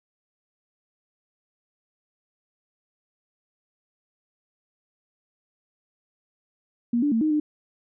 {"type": "tone with pitch steps", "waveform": "sine", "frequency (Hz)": [237.2, 291.4, 225.7, 309.5, 301.3], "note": ["A#3", "D4", "A3", "D#4", "D4"], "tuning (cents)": [30, -13, 44, -9, 44], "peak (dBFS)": -19, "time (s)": [6.93, 7.4], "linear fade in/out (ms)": 5, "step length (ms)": 94, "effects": []}